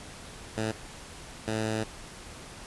10% pulse tone bursts at uneven times, 109.8 Hz, A2, 3 cents flat, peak -20 dBFS, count 2, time 0.57-0.72 / 1.47-1.84 s, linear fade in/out 10 ms, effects pink hiss -45 dBFS RMS until 2.66 s + resampled to 24000 Hz

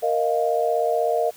sine chord, Bb suspended fourth, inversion none, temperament equal, 466.2 / 622.3 / 698.5 Hz, Bb4 / Eb5 / F5, 0 / 0 / 0 cents, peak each -23 dBFS, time 0.02-1.31 s, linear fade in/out 20 ms, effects white hiss -48 dBFS RMS until 1.36 s

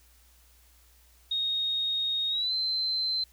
sine tone with pitch glide, 3729 to 4090 Hz, A#7 to C8, 0 to -40 cents, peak -26 dBFS, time 1.31-3.24 s, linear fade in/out 5 ms, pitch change +160 cents, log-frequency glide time 2.29-2.53 s, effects added 60 Hz sine -59 dBFS peak until 3.32 s + white hiss -62 dBFS RMS until 3.32 s

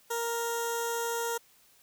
10% pulse tone with notch filter, 466.2 Hz, A#4, in tune, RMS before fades -32 dBFS, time 0.1-1.38 s, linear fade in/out 10 ms, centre 2300 Hz, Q 0.69, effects white hiss -62 dBFS RMS until 1.82 s

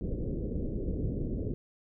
pink low-pass noise, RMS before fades -33 dBFS, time 0.01-1.54 s, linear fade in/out 0 ms, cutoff 500 Hz, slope 48 dB/octave, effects none

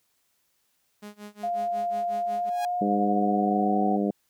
sawtooth tone with tremolo, 207.7 Hz, G#3, in tune, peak -34 dBFS, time 1.02-2.5 s, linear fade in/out 10 ms, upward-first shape sine, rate 5.5 Hz, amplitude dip 95%
sine tone with pitch glide, 698.5 to 744.3 Hz, F5 to F#5, 0 to +10 cents, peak -25 dBFS, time 1.43-3.97 s, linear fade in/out 10 ms, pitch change +110 cents, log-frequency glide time 2.19-3.82 s
sawtooth tone with exponential growth, 825 Hz, G#5, 12 cents flat, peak -26 dBFS, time 2.41-2.65 s, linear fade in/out 1 ms, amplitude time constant 52 ms
harmonic tone, 101.5 Hz, G#2, 39 cents flat, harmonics 2 / 3 / 4 / 5 / 6 / 7, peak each -25 / -29 / -31 / -33 / -35 / -36 dBFS, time 2.81-4.11 s, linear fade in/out 5 ms
effects white hiss -71 dBFS RMS until 4.29 s

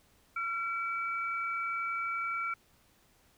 sine tone pair together, 1365 / 2296 Hz, F6 / D7, -40 / -40 cents, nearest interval major sixth, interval 900 cents, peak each -33 / -36 dBFS, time 0.36-2.54 s, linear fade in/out 5 ms, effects pink hiss -66 dBFS RMS until 3.37 s

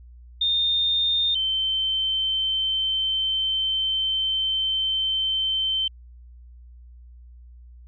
sine tone pair in turn, 3641 / 3095 Hz, A#7 / G7, -41 / -23 cents, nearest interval minor third, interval 282 cents, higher first, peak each -19 / -21 dBFS, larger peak first, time 0.41-1.35 / 1.35-5.88 s, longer second, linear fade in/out 5 ms, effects added 60 Hz sine -43 dBFS peak until 7.87 s

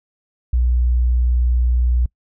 sine tone, 60.9 Hz, B1, 24 cents flat, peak -13 dBFS, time 0.53-2.06 s, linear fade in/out 5 ms, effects noise-tail reverb RT60 0.1 s tail -24 dB re dry

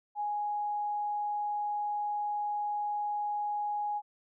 sine tone, 830.6 Hz, G#5, in tune, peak -30 dBFS, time 0.15-4.02 s, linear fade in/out 50 ms, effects none

